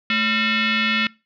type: tone with frequency modulation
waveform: sine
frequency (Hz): 220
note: A3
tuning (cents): 0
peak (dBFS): -17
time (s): 0.1-1.07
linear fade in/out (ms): 2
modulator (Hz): 794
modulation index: 4
effects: noise-tail reverb RT60 0.3 s tail -24 dB re dry